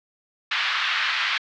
pink band-pass noise, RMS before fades -24 dBFS, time 0.51-1.38 s, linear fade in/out 5 ms, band 1300 to 3900 Hz, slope 24 dB/octave, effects low-pass 6000 Hz 12 dB/octave

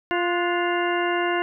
harmonic tone with a mistuned harmonic, 349.2 Hz, F4, in tune, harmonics 1 / 2 / 3 / 4 / 5 / 6 / 8, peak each -24 / -27 / -29 / -30 / -31 / -32 / -33 dBFS, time 0.11-1.42 s, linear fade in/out 0 ms, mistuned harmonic 4, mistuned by +72 cents, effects none

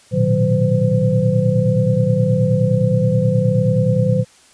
sine tone cluster, 113.7 / 123.2 / 152.8 / 183.9 / 511 Hz, A#2 / B2 / D#3 / F#3 / C5, -43 / -4 / -31 / -10 / -41 cents, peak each -19 dBFS, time 0.11-4.25 s, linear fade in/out 50 ms, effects white hiss -49 dBFS RMS until 4.53 s + resampled to 22050 Hz

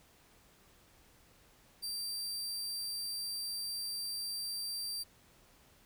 sawtooth tone, 4699 Hz, D8, in tune, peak -34 dBFS, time 1.82-5.04 s, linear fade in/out 20 ms, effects pink hiss -64 dBFS RMS until 5.85 s

